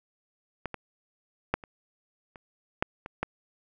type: clicks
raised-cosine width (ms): 0.5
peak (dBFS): -17 / -20 / -9 / -29 / -30 / -9 / -23 / -13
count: 8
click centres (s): 0.657 / 0.743 / 1.54 / 1.638 / 2.358 / 2.825 / 3.061 / 3.23
effects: none